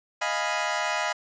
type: chord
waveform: 20% pulse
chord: F half-diminished seventh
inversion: third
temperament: equal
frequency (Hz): 622.3 / 698.5 / 830.6 / 987.8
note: Eb5 / F5 / Ab5 / Cb6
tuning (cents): 0 / 0 / 0 / 0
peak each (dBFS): -26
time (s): 0.21-1.13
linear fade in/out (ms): 10
effects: resampled to 16000 Hz